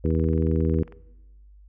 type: harmonic tone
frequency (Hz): 80.4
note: E2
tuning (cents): -43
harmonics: 1 / 2 / 3 / 4 / 5 / 6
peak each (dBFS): -23 / -26 / -28 / -29 / -30 / -31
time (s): 0.04-0.83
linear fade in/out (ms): 5
type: click train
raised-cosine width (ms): 0.5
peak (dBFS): -32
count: 20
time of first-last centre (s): 0.06-0.924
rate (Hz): 22
effects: noise-tail reverb RT60 1.0 s tail -21 dB re dry + added 50 Hz sine -47 dBFS peak until 1.68 s